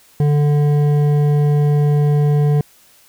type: tone with hard clipping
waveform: sine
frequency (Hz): 146.83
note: D3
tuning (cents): 0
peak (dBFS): -13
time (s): 0.2-2.61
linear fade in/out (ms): 2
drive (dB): 9
effects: white hiss -50 dBFS RMS until 3.08 s